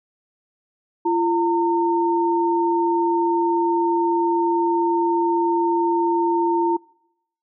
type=tone pair together; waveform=sine; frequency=341.9 / 912.8 Hz; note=F4 / A#5; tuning=-37 / -37 cents; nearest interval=octave + perfect fourth; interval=1700 cents; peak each=-19 / -20 dBFS; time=1.05-6.77 s; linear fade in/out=10 ms; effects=noise-tail reverb RT60 0.8 s tail -25 dB re dry